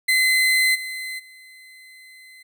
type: tone with level steps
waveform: 35% pulse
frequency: 2045 Hz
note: C7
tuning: 40 cents flat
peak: -14 / -27 / -42 dBFS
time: 0.08-2.43 s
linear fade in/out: 10 ms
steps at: 0.74 / 1.18 s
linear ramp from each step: 20 ms
effects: none